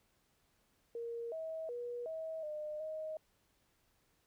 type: tone with pitch steps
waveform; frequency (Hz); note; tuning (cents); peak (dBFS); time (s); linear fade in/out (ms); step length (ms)
sine; 466.8 / 643 / 482.2 / 642 / 606 / 627; A#4 / E5 / B4 / E5 / D#5 / D#5; +2 / -43 / -41 / -46 / -46 / +13; -39; 0.95-3.17; 2; 370
effects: pink hiss -75 dBFS RMS until 4.26 s